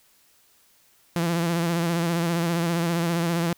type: tone with vibrato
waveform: sawtooth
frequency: 169.2 Hz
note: E3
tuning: 45 cents sharp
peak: -18 dBFS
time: 1.16-3.53 s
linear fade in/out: 0 ms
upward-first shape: sine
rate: 15 Hz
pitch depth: 47 cents each way
effects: white hiss -60 dBFS RMS until 3.57 s